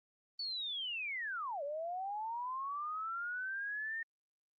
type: linear two-way sweep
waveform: sine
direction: down then up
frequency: 4518 to 554.4 to 1837 Hz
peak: -37 dBFS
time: 0.39-4.03 s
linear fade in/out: 5 ms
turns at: 1.63 s
effects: Opus 24 kbps